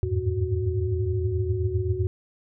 sine tone cluster, 82.2 / 89.7 / 101.9 / 109.9 / 369.7 Hz, E2 / F2 / G#2 / A2 / F#4, -4 / +47 / -32 / -2 / -1 cents, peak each -29 dBFS, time 0.03-2.07 s, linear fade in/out 0 ms, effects none

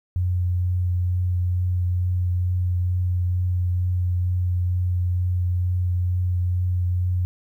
sine tone with vibrato, 89.8 Hz, F2, 49 cents sharp, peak -19 dBFS, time 0.16-7.25 s, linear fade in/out 0 ms, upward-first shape triangle, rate 2.2 Hz, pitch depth 14 cents each way, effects 10-bit

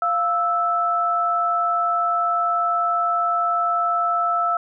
sine tone pair together, 695 / 1315.8 Hz, F5 / E6, -9 / -4 cents, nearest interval major seventh, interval 1105 cents, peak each -23 / -19 dBFS, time 0.02-4.57 s, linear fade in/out 2 ms, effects none

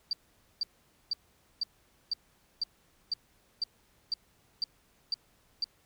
sine tone bursts, 4667 Hz, D8, 12 cents flat, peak -27 dBFS, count 12, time 0.11-5.642 s, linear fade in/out 2 ms, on 21 ms, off 480 ms, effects pink hiss -67 dBFS RMS until 5.85 s

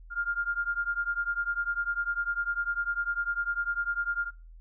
sine beating tone pair, 1400 / 1410 Hz, F6 / F6, +4 / +16 cents, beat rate 10 Hz, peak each -31 dBFS, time 0.1-4.31 s, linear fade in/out 50 ms, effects noise-tail reverb RT60 0.3 s tail -23 dB re dry + added 41 Hz sine -46 dBFS peak until 4.6 s

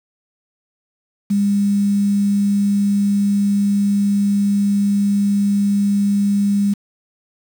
sine tone with quantisation, 201.6 Hz, G3, 49 cents sharp, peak -13 dBFS, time 1.3-6.74 s, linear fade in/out 10 ms, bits 6, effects none

